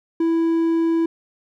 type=tone; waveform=triangle; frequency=330 Hz; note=E4; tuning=2 cents sharp; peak=-14 dBFS; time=0.2-1.06 s; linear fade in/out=5 ms; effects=none